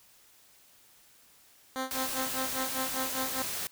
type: tone with tremolo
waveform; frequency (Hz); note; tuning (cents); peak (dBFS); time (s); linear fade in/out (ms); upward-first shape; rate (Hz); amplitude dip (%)
10% pulse; 261.6; C4; 0; -22; 1.76-3.42; 0; sine; 5; 90
type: noise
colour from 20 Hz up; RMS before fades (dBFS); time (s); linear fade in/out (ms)
white; -35; 1.91-3.67; 0
effects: white hiss -60 dBFS RMS until 3.71 s